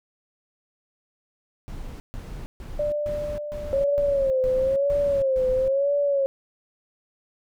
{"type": "noise bursts", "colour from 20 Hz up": "brown", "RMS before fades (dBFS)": -35, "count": 9, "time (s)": [1.68, 5.68], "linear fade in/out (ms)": 0, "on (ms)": 320, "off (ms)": 140}
{"type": "tone with exponential decay", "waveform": "sine", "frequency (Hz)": 592, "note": "D5", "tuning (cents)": 14, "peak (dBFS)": -21, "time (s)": [2.79, 5.97], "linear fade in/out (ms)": 5, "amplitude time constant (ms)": 690}
{"type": "tone with vibrato", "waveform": "sine", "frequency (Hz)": 543, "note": "C#5", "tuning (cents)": -36, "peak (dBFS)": -19, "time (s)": [3.73, 6.26], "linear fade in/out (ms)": 0, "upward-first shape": "sine", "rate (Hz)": 1, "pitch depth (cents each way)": 97}
{"effects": []}